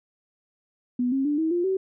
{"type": "tone with pitch steps", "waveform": "sine", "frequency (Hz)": [246.9, 269.2, 293.6, 320.2, 349.2, 380.8], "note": ["B3", "C4", "D4", "D#4", "F4", "F#4"], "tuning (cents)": [0, 49, 0, 50, 0, 50], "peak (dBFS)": -21, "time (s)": [0.99, 1.77], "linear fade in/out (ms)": 5, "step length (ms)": 130, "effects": []}